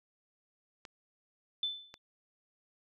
clicks, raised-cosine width 0.2 ms, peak -29 dBFS, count 2, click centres 0.852 / 1.941 s
sine tone with exponential decay, 3520 Hz, A7, in tune, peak -28 dBFS, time 1.63-1.98 s, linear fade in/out 2 ms, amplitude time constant 74 ms
effects none

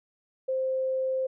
sine tone, 523.3 Hz, C5, in tune, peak -25 dBFS, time 0.48-1.27 s, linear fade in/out 10 ms, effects none

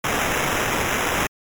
white noise with sample-and-hold, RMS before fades -22 dBFS, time 0.04-1.27 s, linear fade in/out 5 ms, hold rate 4410 Hz, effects MP3 96 kbps

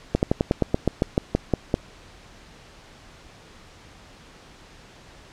slowing click train, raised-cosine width 2 ms, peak -5 dBFS, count 13, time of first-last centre 0.15-1.741 s, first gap 79 ms, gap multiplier 1.09, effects pink hiss -48 dBFS RMS until 5.32 s + low-pass 6000 Hz 12 dB/octave

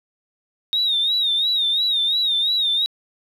sine tone with vibrato, 3732 Hz, A#7, 1 cent sharp, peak -16 dBFS, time 0.73-2.86 s, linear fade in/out 0 ms, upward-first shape sine, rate 2.9 Hz, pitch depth 93 cents each way, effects tanh soft clip ceiling -12 dBFS + 9-bit

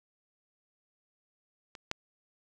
clicks, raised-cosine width 0.2 ms, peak -28 / -14 dBFS, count 2, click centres 1.752 / 1.914 s, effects none

